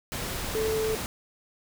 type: tone in noise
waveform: sine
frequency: 438.8 Hz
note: A4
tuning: 5 cents flat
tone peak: -25 dBFS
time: 0.55-0.95 s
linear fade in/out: 0 ms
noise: pink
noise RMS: -33 dBFS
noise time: 0.12-1.06 s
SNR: +5 dB
effects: none